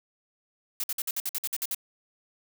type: noise bursts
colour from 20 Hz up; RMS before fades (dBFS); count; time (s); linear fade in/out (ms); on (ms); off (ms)
blue; -30; 11; 0.8-1.747; 2; 37; 54
effects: none